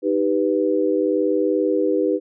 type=chord; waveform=sine; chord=Eb augmented; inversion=none; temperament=equal; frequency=311.1 / 392 / 493.9 Hz; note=Eb4 / G4 / B4; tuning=0 / 0 / 0 cents; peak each=-21 dBFS; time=0.02-2.2 s; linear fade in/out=50 ms; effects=none